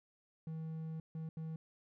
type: tone bursts at uneven times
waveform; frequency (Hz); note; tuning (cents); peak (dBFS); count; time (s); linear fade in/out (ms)
triangle; 160; D#3; +49; -38; 3; 0.47-1 / 1.15-1.29 / 1.37-1.56; 2
effects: none